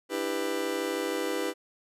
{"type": "chord", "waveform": "40% pulse", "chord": "E minor seventh", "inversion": "third", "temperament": "just", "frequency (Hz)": [296.7, 329.6, 395.6, 494.4], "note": ["D4", "E4", "G4", "B4"], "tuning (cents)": [18, 0, 16, 2], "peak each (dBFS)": [-36, -34, -33, -32], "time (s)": [0.09, 1.54], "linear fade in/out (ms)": 50, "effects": ["resampled to 32000 Hz"]}